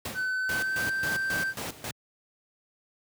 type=noise with exponential decay; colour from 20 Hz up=pink; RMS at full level=-31 dBFS; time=0.05-0.42 s; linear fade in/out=5 ms; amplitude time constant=79 ms
type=tone with pitch glide; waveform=triangle; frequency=1514 to 1562.9 Hz; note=F#6 to G6; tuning=+39 to -6 cents; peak=-25 dBFS; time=0.14-1.54 s; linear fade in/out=50 ms; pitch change=+55 cents; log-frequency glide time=0.4-0.86 s
type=noise with tremolo; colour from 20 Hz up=pink; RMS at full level=-34 dBFS; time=0.49-1.91 s; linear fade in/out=2 ms; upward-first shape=square; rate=3.7 Hz; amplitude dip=80%
effects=high-pass 100 Hz 12 dB/octave